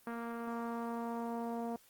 sawtooth tone with low-pass filter sweep, 233.1 Hz, A#3, in tune, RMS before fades -39 dBFS, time 0.07-1.76 s, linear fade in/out 2 ms, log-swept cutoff 1400 to 770 Hz, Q 2.2, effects white hiss -65 dBFS RMS until 1.89 s + Opus 24 kbps

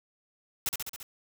white noise with echo, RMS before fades -29 dBFS, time 0.66-0.69 s, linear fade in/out 2 ms, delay 68 ms, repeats 5, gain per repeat -3 dB, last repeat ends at 1.03 s, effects none

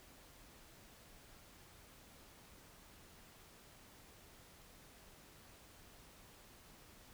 silence, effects pink hiss -61 dBFS RMS until 7.13 s

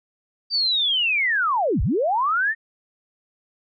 sine linear two-way sweep, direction down then up, 4699 to 35.43 to 1863 Hz, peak -18 dBFS, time 0.5-2.55 s, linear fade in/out 50 ms, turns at 1.82 s, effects none

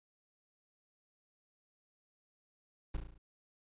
brown noise with echo, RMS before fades -36 dBFS, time 2.94-2.97 s, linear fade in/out 5 ms, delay 35 ms, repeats 6, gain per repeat -4 dB, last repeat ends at 3.18 s, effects resampled to 8000 Hz

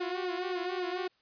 sawtooth tone with flanger, 362.4 Hz, F#4, 36 cents flat, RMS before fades -34 dBFS, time 0-1.08 s, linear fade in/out 10 ms, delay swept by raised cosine 0.9 to 6.5 ms, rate 3.7 Hz, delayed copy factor -0.7, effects white hiss -70 dBFS RMS until 1.21 s + resampled to 11025 Hz

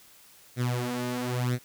sawtooth tone with flanger, 123.47 Hz, B2, in tune, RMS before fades -29 dBFS, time 0.56-1.59 s, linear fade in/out 50 ms, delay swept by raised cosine 0.5 to 4.8 ms, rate 1 Hz, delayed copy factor +0.8, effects white hiss -55 dBFS RMS until 1.64 s

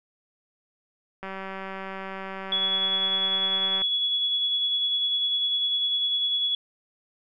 click train, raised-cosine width 0.5 ms, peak -21 dBFS, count 498, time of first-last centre 1.23-3.819 s, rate 192 Hz
sine tone with tremolo, 3380 Hz, G#7, 30 cents sharp, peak -21 dBFS, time 2.52-6.55 s, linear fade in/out 2 ms, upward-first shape sine, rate 10 Hz, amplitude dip 30%
effects none

